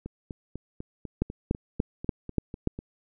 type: two click trains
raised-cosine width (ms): 3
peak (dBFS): -11 / -23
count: 6 / 12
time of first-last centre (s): 1.22-2.673 / 0.06-2.79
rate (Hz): 3.44 / 4.03
effects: none